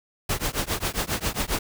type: noise with tremolo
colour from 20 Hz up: pink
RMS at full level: -23 dBFS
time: 0.29-1.59 s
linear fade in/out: 5 ms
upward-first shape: triangle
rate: 7.4 Hz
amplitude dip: 100%
effects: none